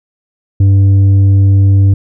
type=tone with tanh clipping; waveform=sine; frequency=98 Hz; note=G2; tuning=in tune; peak=-5 dBFS; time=0.6-1.94 s; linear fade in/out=5 ms; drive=5 dB; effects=none